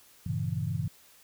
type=chord; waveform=sine; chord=G diminished seventh; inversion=none; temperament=equal; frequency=98 / 116.54 / 138.59 / 164.81 Hz; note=G2 / Bb2 / Db3 / Fb3; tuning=0 / 0 / 0 / 0 cents; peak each=-34 dBFS; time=0.26-0.88 s; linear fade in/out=5 ms; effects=white hiss -58 dBFS RMS until 1.23 s